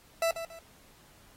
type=tone with echo; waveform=40% pulse; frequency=663 Hz; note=E5; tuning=10 cents sharp; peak=-24 dBFS; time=0.22-0.31 s; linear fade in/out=2 ms; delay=140 ms; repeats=2; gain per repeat=-10 dB; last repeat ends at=0.59 s; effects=pink hiss -59 dBFS RMS until 1.36 s + AAC 48 kbps